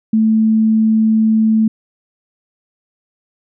sine tone, 220 Hz, A3, in tune, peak -9 dBFS, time 0.13-1.68 s, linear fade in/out 5 ms, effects none

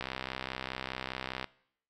click train, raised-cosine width 0.3 ms, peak -19 dBFS, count 94, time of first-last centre 0.01-1.443 s, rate 64.9 Hz, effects noise-tail reverb RT60 0.7 s tail -22 dB re dry

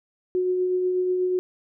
sine tone with tremolo, 365.6 Hz, F#4, 21 cents flat, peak -19 dBFS, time 0.35-1.39 s, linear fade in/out 0 ms, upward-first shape triangle, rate 8.2 Hz, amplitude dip 30%, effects none

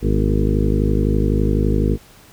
harmonic tone with a mistuned harmonic, 51.91 Hz, G#1, in tune, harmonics 1 / 2 / 3 / 4 / 5 / 6 / 7 / 8 / 9, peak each -18 / -21 / -23 / -24 / -25 / -26 / -26 / -27 / -28 dBFS, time 0.01-1.98 s, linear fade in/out 50 ms, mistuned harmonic 5, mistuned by -58 cents, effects pink hiss -47 dBFS RMS until 2.32 s

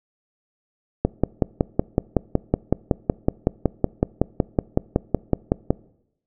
click train, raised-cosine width 2 ms, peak -3 dBFS, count 26, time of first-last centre 1.05-5.705 s, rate 5.37 Hz, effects noise-tail reverb RT60 0.8 s tail -23 dB re dry

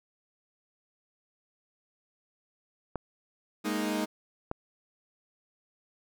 clicks, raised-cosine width 1 ms, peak -18 dBFS, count 2, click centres 2.957 / 4.514 s
sawtooth chord, Ab suspended second, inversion none, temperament equal, 207.7 / 233.1 / 311.1 Hz, Ab3 / Bb3 / Eb4, 0 / 0 / 0 cents, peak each -29 / -31 / -28 dBFS, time 3.64-4.06 s, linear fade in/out 20 ms
effects none

